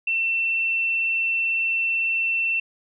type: tone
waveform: sine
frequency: 2691 Hz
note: E7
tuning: 35 cents sharp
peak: -20 dBFS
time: 0.07-2.6 s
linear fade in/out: 5 ms
effects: none